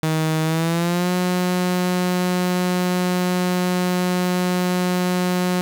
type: tone with pitch glide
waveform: sawtooth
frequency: 158.1 to 180.56 Hz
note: D#3 to F#3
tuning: +28 to -42 cents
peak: -14 dBFS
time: 0.03-5.61 s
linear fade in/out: 0 ms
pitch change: +230 cents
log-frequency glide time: 0.43-1.1 s
effects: 7-bit